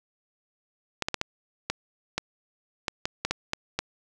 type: clicks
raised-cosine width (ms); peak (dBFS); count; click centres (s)
0.2; -9; 12; 1.023 / 1.085 / 1.143 / 1.214 / 1.7 / 2.18 / 2.882 / 3.055 / 3.25 / 3.31 / 3.534 / 3.79
effects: none